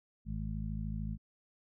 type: harmonic tone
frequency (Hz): 53.4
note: G#1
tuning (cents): +49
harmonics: 1 / 2 / 3 / 4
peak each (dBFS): -38 / -42 / -41 / -42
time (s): 0.25-1.18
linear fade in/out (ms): 50
effects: none